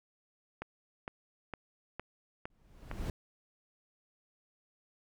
click train, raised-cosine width 0.5 ms, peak -24 dBFS, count 6, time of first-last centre 0.62-2.914 s, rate 2.18 Hz
brown noise with exponential growth, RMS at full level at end -33 dBFS, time 2.5-3.1 s, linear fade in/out 2 ms, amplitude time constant 130 ms
effects none

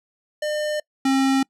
square tone pair in turn, 603 / 268.6 Hz, D5 / C4, +46 / +46 cents, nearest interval octave + major second, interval 1400 cents, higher first, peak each -23 / -17 dBFS, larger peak second, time 0.42-0.8 / 1.05-1.43 s, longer neither, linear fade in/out 5 ms, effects noise-tail reverb RT60 0.1 s tail -26 dB re dry + low-pass 9000 Hz 12 dB/octave

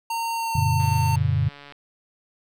square tone with pitch glide, 918 to 904.3 Hz, A#5 to A5, -27 to +47 cents, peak -25 dBFS, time 0.1-1.16 s, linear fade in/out 5 ms, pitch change -26 cents, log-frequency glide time 0.34-0.62 s
sine chord, Gb augmented, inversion none, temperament equal with one note detuned, 92.5 / 116.54 / 143.56 Hz, Gb2 / Bb2 / D3, 0 / 0 / -39 cents, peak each -23 dBFS, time 0.55-1.49 s, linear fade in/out 5 ms
click train, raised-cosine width 0.3 ms, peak -27 dBFS, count 133, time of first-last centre 0.8-1.723 s, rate 143 Hz
effects none

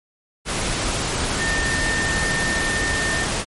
sine tone in noise, 1812 Hz, A#6, 50 cents flat, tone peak -22 dBFS, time 1.37-3.27 s, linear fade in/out 50 ms, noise pink, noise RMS -23 dBFS, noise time 0.45-3.45 s, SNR -2 dB, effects MP3 48 kbps

